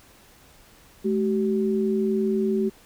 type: tone pair together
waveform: sine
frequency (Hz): 214.1 / 382.1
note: A3 / G4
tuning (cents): -47 / -44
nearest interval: minor seventh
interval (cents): 1003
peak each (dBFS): -23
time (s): 1.04-2.7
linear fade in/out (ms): 20
effects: pink hiss -53 dBFS RMS until 2.85 s